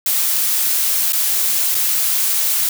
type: noise with dropouts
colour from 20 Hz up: blue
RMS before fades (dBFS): -17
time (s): 0.06-2.69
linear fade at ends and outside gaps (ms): 2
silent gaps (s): 1.123-1.131 / 1.746-1.75
effects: none